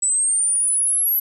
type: exponential sweep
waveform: sine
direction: up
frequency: 7860 to 11840 Hz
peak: -16 dBFS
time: 0.02-1.2 s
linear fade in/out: 10 ms
effects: none